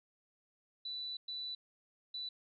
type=tone bursts at uneven times; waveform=sine; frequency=3972 Hz; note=B7; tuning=9 cents sharp; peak=-39 dBFS; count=3; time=0.85-1.17 / 1.28-1.55 / 2.14-2.29 s; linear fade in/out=5 ms; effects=none